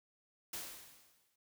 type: noise with exponential decay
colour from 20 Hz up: white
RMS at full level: -41 dBFS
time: 0.53-1.36 s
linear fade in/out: 5 ms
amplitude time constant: 180 ms
effects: none